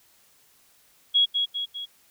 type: tone with echo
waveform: sine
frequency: 3322 Hz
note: G#7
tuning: in tune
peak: -16 dBFS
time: 1.14-1.26 s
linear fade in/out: 20 ms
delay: 200 ms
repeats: 3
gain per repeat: -5 dB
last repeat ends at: 1.86 s
effects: white hiss -60 dBFS RMS until 2.1 s